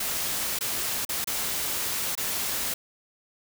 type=noise with dropouts; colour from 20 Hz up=white; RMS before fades=-29 dBFS; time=0-2.74 s; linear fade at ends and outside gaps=5 ms; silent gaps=0.589-0.608 / 1.051-1.091 / 1.244-1.272 / 2.153-2.175 s; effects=none